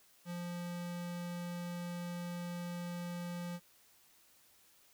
square tone, 174.61 Hz, F3, in tune, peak -40 dBFS, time 0.25-3.6 s, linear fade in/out 50 ms, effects white hiss -66 dBFS RMS until 4.93 s

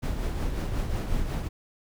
brown noise with tremolo, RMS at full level -26 dBFS, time 0.02-1.49 s, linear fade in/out 20 ms, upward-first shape triangle, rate 5.5 Hz, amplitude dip 50%, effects none

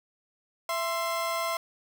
30% pulse tone pair together, 667.9 / 1046.5 Hz, E5 / C6, +23 / 0 cents, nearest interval minor sixth, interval 777 cents, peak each -28 dBFS, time 0.69-1.57 s, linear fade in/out 2 ms, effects none

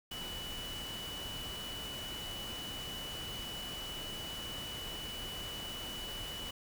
sine tone in noise, 2960 Hz, F#7, in tune, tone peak -42 dBFS, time 0.11-6.51 s, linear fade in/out 5 ms, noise pink, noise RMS -45 dBFS, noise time 0.11-6.51 s, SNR 0 dB, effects none

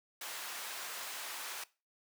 pink high-pass noise, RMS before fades -43 dBFS, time 0.21-1.64 s, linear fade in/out 5 ms, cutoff 940 Hz, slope 12 dB/octave, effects noise-tail reverb RT60 0.3 s tail -20 dB re dry

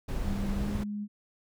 brown noise, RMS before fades -32 dBFS, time 0.08-0.84 s, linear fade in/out 10 ms
sine tone with pitch glide, 198.8 to 207 Hz, G3 to G#3, +25 to -5 cents, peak -32 dBFS, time 0.23-1.08 s, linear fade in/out 50 ms, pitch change +70 cents, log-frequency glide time 0.57-0.73 s
effects none

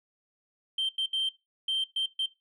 sine tone bursts at uneven times, 3136 Hz, G7, in tune, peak -24 dBFS, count 6, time 0.78-0.89 / 0.98-1.06 / 1.13-1.29 / 1.68-1.84 / 1.96-2.06 / 2.19-2.26 s, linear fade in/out 5 ms, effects noise-tail reverb RT60 0.2 s tail -17 dB re dry + tanh soft clip ceiling -24 dBFS

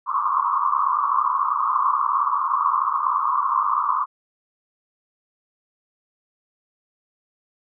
white band-pass noise, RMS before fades -21 dBFS, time 0.06-4.06 s, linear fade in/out 50 ms, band 1000 to 1200 Hz, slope 96 dB/octave, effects none

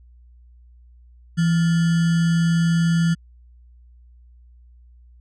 sine tone with sample-and-hold, 166.9 Hz, E3, 22 cents sharp, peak -15 dBFS, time 1.37-3.15 s, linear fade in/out 20 ms, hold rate 1575 Hz, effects added 60 Hz sine -46 dBFS peak until 5.2 s + resampled to 22050 Hz

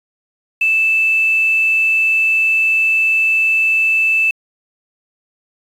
sine tone with quantisation, 2637 Hz, E7, in tune, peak -11 dBFS, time 0.61-4.31 s, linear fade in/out 5 ms, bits 6, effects resampled to 32000 Hz

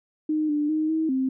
sine tone with pitch steps, 308.2 / 296.2 / 310.9 / 318.6 / 262.6 Hz, D#4 / D4 / D#4 / D#4 / C4, -16 / +15 / -1 / +41 / +6 cents, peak -21 dBFS, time 0.29-1.29 s, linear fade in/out 5 ms, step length 200 ms, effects none

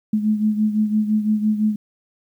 sine beating tone pair, 212.6 / 218.5 Hz, G#3 / A3, +41 / -12 cents, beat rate 5.9 Hz, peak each -17 / -23 dBFS, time 0.13-1.76 s, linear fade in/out 5 ms, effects 9-bit

